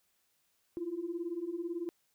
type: beating tone pair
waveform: sine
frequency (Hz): 329.6 / 347.6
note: E4 / F4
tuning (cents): 0 / -8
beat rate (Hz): 18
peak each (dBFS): -39 / -36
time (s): 0.77-1.89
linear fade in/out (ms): 0
effects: tanh soft clip ceiling -27 dBFS + white hiss -75 dBFS RMS until 2.14 s